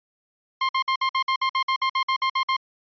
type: tone bursts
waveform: sawtooth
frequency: 1058 Hz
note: C6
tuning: 19 cents sharp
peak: -16 dBFS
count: 15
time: 0.61-2.566 s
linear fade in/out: 5 ms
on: 80 ms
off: 54 ms
effects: resampled to 11025 Hz